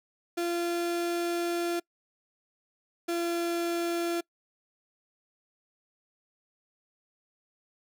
35% pulse tone pair in turn, 344.2 / 341.4 Hz, F4 / F4, -25 / -39 cents, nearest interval unison, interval 14 cents, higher first, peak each -26 dBFS, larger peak neither, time 0.37-1.8 / 3.08-4.21 s, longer first, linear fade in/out 10 ms, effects noise-tail reverb RT60 0.1 s tail -25 dB re dry

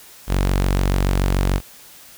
sawtooth tone, 46.92 Hz, F#1, 25 cents sharp, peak -12 dBFS, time 0.27-1.61 s, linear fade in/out 50 ms, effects white hiss -44 dBFS RMS until 2.17 s

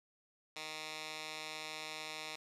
10% pulse tone with band-pass filter, 155.56 Hz, D#3, in tune, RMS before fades -45 dBFS, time 0.56-2.36 s, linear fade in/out 2 ms, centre 3700 Hz, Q 1, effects resampled to 32000 Hz

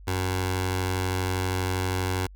15% pulse tone with notch filter, 92.5 Hz, F#2, in tune, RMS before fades -27 dBFS, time 0.07-2.27 s, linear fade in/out 10 ms, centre 210 Hz, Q 0.87, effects added 48 Hz sine -43 dBFS peak until 2.35 s

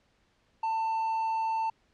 triangle tone, 893 Hz, A5, 25 cents sharp, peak -25 dBFS, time 0.63-1.7 s, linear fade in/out 5 ms, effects pink hiss -69 dBFS RMS until 1.93 s + low-pass 5000 Hz 12 dB/octave

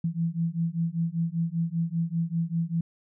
sine beating tone pair, 164.3 / 169.4 Hz, E3 / E3, -5 / +48 cents, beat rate 5.1 Hz, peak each -28 dBFS, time 0.04-2.81 s, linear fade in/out 5 ms, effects none

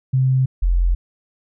sine tone pair in turn, 130.81 / 43.65 Hz, C3 / F1, 0 / 0 cents, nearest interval octave + perfect fifth, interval 1900 cents, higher first, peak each -13 dBFS, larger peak neither, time 0.13-0.46 / 0.62-0.95 s, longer neither, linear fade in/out 10 ms, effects none

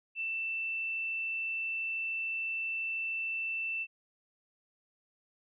sine tone, 2667 Hz, E7, 20 cents sharp, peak -32 dBFS, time 0.15-3.87 s, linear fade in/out 50 ms, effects none

